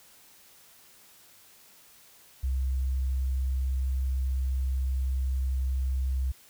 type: tone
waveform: sine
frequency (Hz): 65.41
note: C2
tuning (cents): 0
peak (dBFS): -25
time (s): 2.43-6.32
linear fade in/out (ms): 10
effects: white hiss -56 dBFS RMS until 6.49 s